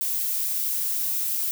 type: noise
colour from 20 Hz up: violet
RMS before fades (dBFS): -26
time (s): 0.01-1.51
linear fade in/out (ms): 0
effects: none